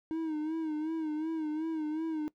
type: tone with vibrato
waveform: triangle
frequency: 313.9 Hz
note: D#4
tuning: 15 cents sharp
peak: -29 dBFS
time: 0.11-2.28 s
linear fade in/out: 0 ms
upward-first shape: sine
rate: 2.7 Hz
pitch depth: 65 cents each way
effects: noise-tail reverb RT60 0.1 s tail -20 dB re dry